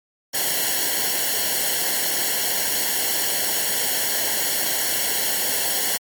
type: noise with comb filter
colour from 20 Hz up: white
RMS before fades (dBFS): -22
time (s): 0.33-5.98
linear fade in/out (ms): 20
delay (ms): 0.81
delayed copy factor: -0.8
effects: MP3 96 kbps